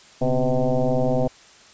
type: tone with frequency modulation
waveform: sine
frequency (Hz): 250.3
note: B3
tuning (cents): +23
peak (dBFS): -17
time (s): 0.21-1.28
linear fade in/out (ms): 10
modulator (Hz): 129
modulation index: 3.5
effects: white hiss -49 dBFS RMS until 1.73 s + resampled to 16000 Hz